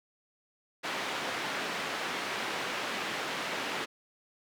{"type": "band-pass noise", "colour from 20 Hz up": "white", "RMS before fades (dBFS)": -35, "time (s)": [0.83, 3.86], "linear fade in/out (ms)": 20, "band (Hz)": [210, 2500], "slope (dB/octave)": 12, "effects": []}